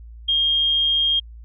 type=tone; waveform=sine; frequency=3227 Hz; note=G7; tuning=50 cents sharp; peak=-16 dBFS; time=0.28-1.2 s; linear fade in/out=10 ms; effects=added 57 Hz sine -37 dBFS peak until 1.44 s